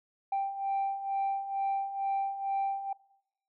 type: beating tone pair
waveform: sine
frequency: 784 / 786.2 Hz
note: G5 / G5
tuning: 0 / +5 cents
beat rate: 2.2 Hz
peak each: -34 / -29 dBFS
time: 0.32-2.93 s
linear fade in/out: 5 ms
effects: noise-tail reverb RT60 0.8 s tail -23 dB re dry + tanh soft clip ceiling -25 dBFS